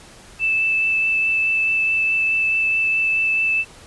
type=tone with vibrato; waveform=sine; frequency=2637 Hz; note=E7; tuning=in tune; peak=-16 dBFS; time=0.39-3.65 s; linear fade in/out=50 ms; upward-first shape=triangle; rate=4.7 Hz; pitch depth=9 cents each way; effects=pink hiss -44 dBFS RMS until 3.86 s + resampled to 24000 Hz